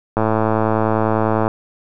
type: click train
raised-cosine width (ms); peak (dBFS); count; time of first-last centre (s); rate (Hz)
1; -3; 145; 0.17-1.479; 110
effects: none